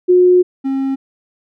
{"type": "tone pair in turn", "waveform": ["sine", "triangle"], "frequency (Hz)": [361.3, 269.3], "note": ["F#4", "C#4"], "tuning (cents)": [-41, -50], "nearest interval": "perfect fourth", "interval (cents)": 509, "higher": "first", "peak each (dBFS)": [-6, -13], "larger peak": "first", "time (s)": [[0.08, 0.43], [0.64, 0.96]], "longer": "first", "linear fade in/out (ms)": 20, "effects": []}